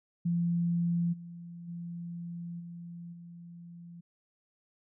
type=tone with level steps; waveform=sine; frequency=171.4 Hz; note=F3; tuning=32 cents flat; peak=-26 / -42 / -37 / -41 / -45 dBFS; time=0.25-4.01 s; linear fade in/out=10 ms; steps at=1.12 / 1.67 / 2.59 / 3.12 s; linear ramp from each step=20 ms; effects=none